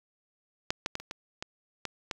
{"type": "clicks", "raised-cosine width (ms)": 0.2, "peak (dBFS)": [-10, -12, -15, -26, -20, -18, -16, -15], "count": 8, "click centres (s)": [0.705, 0.861, 0.954, 1, 1.111, 1.425, 1.853, 2.112], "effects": ["8-bit"]}